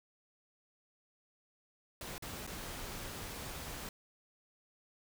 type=noise with dropouts; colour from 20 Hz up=pink; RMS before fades=-44 dBFS; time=2.01-3.89 s; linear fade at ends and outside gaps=2 ms; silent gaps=2.181-2.223 / 2.467-2.474 s; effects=none